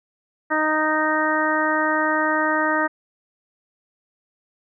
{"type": "harmonic tone", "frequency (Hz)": 310, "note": "D#4", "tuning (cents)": -6, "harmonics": [1, 2, 3, 4, 5, 6], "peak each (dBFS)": [-25, -25, -25, -25, -25, -25], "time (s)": [0.5, 2.88], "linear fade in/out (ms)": 20, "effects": []}